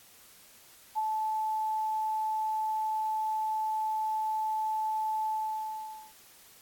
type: tone with ADSR envelope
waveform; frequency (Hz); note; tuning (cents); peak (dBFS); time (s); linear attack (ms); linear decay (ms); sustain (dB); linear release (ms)
sine; 870; A5; -20; -25; 0.95-6.13; 32; 25; -3; 830
effects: white hiss -56 dBFS RMS until 6.61 s + AAC 64 kbps